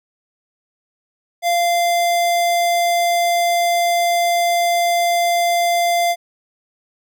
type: tone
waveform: square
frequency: 692 Hz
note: F5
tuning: 16 cents flat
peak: -15 dBFS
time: 1.42-6.16 s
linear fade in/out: 50 ms
effects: none